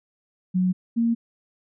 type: tone pair in turn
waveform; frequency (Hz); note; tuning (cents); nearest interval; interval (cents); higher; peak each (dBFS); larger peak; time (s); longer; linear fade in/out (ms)
sine; 183.6 / 231.9; F#3 / A#3; -13 / -9; major third; 404; second; -18; neither; 0.54-0.73 / 0.96-1.15; neither; 20
effects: none